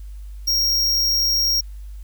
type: tone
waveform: square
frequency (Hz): 5588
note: F8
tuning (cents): 0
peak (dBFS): -17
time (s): 0.47-1.61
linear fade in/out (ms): 10
effects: added 50 Hz sine -32 dBFS peak until 2.03 s + white hiss -58 dBFS RMS until 2.03 s